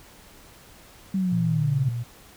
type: exponential sweep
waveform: sine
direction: down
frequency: 194.7 to 132.3 Hz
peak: -21 dBFS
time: 1.14-1.89 s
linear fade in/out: 5 ms
type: tone with vibrato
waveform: sine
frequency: 118.8 Hz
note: A#2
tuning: 33 cents sharp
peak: -26 dBFS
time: 1.31-2.04 s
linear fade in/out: 20 ms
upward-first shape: triangle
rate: 3.3 Hz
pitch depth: 11 cents each way
effects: pink hiss -50 dBFS RMS until 2.36 s